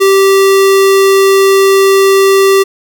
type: tone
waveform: square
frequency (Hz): 389.7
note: G4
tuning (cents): -10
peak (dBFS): -5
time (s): 0-2.64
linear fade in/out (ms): 20
effects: none